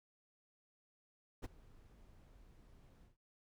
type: noise with ADSR envelope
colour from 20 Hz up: brown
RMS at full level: -38 dBFS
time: 1.42-3.17 s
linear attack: 26 ms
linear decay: 20 ms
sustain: -24 dB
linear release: 140 ms
effects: none